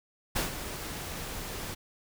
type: noise with ADSR envelope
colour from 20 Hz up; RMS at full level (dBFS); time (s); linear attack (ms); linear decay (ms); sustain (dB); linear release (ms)
pink; -28; 0.35-1.75; 15; 140; -10; 15
effects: none